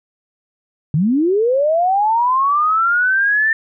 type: linear sweep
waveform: sine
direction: up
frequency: 137.2 to 1799 Hz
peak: -12 dBFS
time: 0.94-3.53 s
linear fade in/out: 2 ms
effects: none